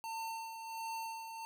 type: tone with tremolo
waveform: square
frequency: 902 Hz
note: A5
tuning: 43 cents sharp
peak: -39 dBFS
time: 0.04-1.45 s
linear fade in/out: 0 ms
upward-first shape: sine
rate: 1.4 Hz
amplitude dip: 50%
effects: none